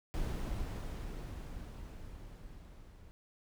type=noise with level ramp; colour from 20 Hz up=brown; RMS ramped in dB=-35 to -55 dBFS; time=0.14-3.11 s; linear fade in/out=0 ms; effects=none